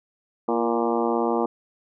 harmonic tone with a mistuned harmonic, 117.5 Hz, A#2, 14 cents sharp, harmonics 2 / 3 / 4 / 5 / 6 / 7 / 8 / 9 / 10, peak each -27 / -26 / -26 / -32 / -30 / -30 / -32 / -34 / -34 dBFS, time 0.48-1.46 s, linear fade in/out 5 ms, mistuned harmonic 3, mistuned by -43 cents, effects none

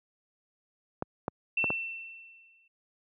clicks, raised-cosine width 1 ms, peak -16 dBFS, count 4, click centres 1.024 / 1.281 / 1.642 / 1.704 s
sine tone with exponential decay, 2689 Hz, E7, 34 cents sharp, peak -24 dBFS, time 1.57-2.68 s, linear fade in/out 5 ms, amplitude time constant 240 ms
effects high-pass 100 Hz 12 dB/octave

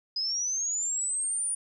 sine linear sweep, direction up, 4978 to 9550 Hz, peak -27 dBFS, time 0.16-1.55 s, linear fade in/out 5 ms, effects none

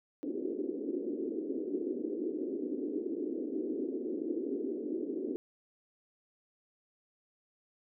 white band-pass noise, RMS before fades -36 dBFS, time 0.23-5.36 s, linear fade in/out 0 ms, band 260 to 410 Hz, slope 48 dB/octave, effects none

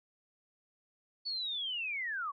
sine linear sweep, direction down, 4500 to 1081 Hz, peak -34 dBFS, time 1.25-2.32 s, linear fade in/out 20 ms, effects none

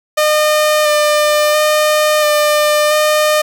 sawtooth tone with vibrato, 604 Hz, D5, 48 cents sharp, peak -6 dBFS, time 0.17-3.42 s, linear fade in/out 10 ms, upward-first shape square, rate 0.73 Hz, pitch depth 12 cents each way, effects none

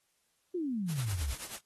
sine exponential sweep, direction down, 376.9 to 59.9 Hz, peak -31 dBFS, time 0.54-1.34 s, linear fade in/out 10 ms
white noise with tremolo, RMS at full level -39 dBFS, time 0.87-1.61 s, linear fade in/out 50 ms, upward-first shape triangle, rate 9.3 Hz, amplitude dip 80%
effects white hiss -75 dBFS RMS until 1.65 s + AAC 32 kbps

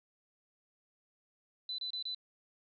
sine tone bursts, 4003 Hz, B7, 23 cents sharp, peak -36 dBFS, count 4, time 1.69-2.147 s, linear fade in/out 2 ms, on 94 ms, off 27 ms, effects none

